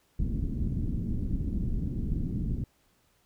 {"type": "low-pass noise", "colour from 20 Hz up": "pink", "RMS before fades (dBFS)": -30, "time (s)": [0.19, 2.64], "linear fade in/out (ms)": 2, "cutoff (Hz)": 260, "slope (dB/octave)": 24, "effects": ["pink hiss -68 dBFS RMS until 3.25 s"]}